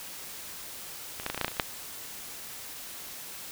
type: clicks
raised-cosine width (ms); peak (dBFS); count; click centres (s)
0.3; -20 / -27 / -13 / -14 / -17 / -15 / -11 / -9 / -15 / -27 / -27 / -7; 12; 1.199 / 1.234 / 1.264 / 1.3 / 1.346 / 1.377 / 1.413 / 1.446 / 1.481 / 1.517 / 1.568 / 1.598
effects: white hiss -42 dBFS RMS until 3.51 s